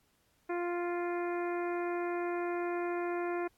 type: harmonic tone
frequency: 349.2 Hz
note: F4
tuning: in tune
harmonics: 1 / 2 / 3 / 4 / 5 / 6 / 7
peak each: -33 / -39 / -43 / -45 / -47 / -49 / -50 dBFS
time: 0.49-3.48 s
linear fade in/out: 10 ms
effects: pink hiss -72 dBFS RMS until 3.57 s + AAC 64 kbps